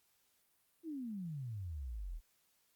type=exponential sweep; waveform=sine; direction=down; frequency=343.3 to 36.63 Hz; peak=-40 dBFS; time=0.83-2.21 s; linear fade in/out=50 ms; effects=white hiss -75 dBFS RMS until 2.75 s + Opus 48 kbps